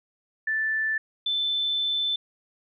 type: tone pair in turn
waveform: sine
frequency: 1760 / 3526 Hz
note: A6 / A7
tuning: 0 / +3 cents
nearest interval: octave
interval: 1203 cents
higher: second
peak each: -23 dBFS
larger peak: neither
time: 0.47-0.98 / 1.26-2.16 s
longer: second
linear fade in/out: 5 ms
effects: none